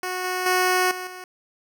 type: tone with level steps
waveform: 10% pulse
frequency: 366.7 Hz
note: F#4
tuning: 15 cents flat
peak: -18 / -16 / -10 / -22 / -28 dBFS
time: 0.03-1.24 s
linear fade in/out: 2 ms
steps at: 0.24 / 0.46 / 0.91 / 1.07 s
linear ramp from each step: 2 ms
effects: none